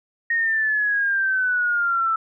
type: exponential sweep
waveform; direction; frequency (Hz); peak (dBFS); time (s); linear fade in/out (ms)
sine; down; 1866 to 1318.5; -18; 0.3-2.16; 5
effects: none